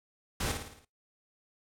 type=noise with echo; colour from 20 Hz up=pink; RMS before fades=-32 dBFS; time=0.4-0.52 s; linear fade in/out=5 ms; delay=55 ms; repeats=6; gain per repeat=-5 dB; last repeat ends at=0.85 s; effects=noise-tail reverb RT60 0.2 s tail -21 dB re dry + low-pass 12000 Hz 12 dB/octave